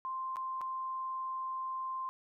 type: tone with dropouts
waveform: sine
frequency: 1046.5 Hz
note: C6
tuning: in tune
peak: -35 dBFS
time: 0.05-2.09 s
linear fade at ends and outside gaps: 0 ms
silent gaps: 0.359-0.368 / 0.61-0.615 s
effects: none